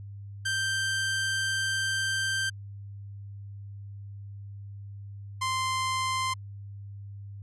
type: tone pair in turn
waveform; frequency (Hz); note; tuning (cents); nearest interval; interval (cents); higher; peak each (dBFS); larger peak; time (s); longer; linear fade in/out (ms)
sawtooth; 1568 / 1042.9; G6 / C6; 0 / -6; perfect fifth; 706; first; -23; neither; 0.45-2.5 / 5.41-6.34; first; 10
effects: added 100 Hz sine -39 dBFS peak until 7.42 s + resampled to 24000 Hz